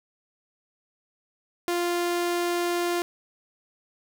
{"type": "tone", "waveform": "sawtooth", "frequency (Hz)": 348.6, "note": "F4", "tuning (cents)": -3, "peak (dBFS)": -20, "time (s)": [1.68, 3.02], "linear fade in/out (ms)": 0, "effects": []}